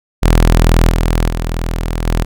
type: tone with level steps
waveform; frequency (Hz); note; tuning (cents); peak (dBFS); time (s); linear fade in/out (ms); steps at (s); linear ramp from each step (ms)
sawtooth; 41.2; E1; 0; -3 / -7 / -12 / -8; 0.22-2.25; 20; 0.89 / 1.28 / 2.05; 10
effects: none